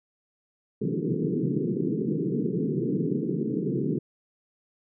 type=band-pass noise; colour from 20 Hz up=pink; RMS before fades=-27 dBFS; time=0.81-3.99 s; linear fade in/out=10 ms; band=130 to 450 Hz; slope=96 dB/octave; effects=none